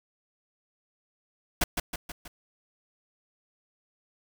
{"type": "noise with echo", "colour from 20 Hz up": "pink", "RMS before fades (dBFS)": -24, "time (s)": [1.61, 1.64], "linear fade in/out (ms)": 5, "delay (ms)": 160, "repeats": 4, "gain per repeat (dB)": -5, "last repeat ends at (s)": 2.28, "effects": []}